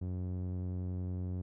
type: tone with low-pass filter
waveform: sawtooth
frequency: 91 Hz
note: F#2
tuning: 28 cents flat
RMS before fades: -37 dBFS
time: 0.01-1.42 s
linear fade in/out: 10 ms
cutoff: 320 Hz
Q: 0.59
effects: none